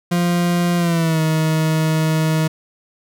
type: tone with pitch glide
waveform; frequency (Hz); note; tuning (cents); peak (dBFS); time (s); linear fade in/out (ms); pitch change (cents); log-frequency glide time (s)
40% pulse; 174.3 to 158; F3 to D#3; -3 to +27; -14; 0.11-2.48; 10; -170; 0.77-1.21
effects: none